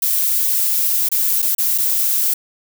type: noise with dropouts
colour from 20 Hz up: violet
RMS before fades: -17 dBFS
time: 0.02-2.34 s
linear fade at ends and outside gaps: 5 ms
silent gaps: 1.089-1.116 / 1.42-1.425 / 1.55-1.582 / 1.779-1.782 s
effects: none